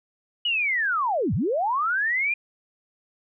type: linear two-way sweep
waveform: sine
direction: down then up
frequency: 2960 to 77.9 to 2446 Hz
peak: -21 dBFS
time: 0.45-2.34 s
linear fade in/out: 5 ms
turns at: 1.34 s
effects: none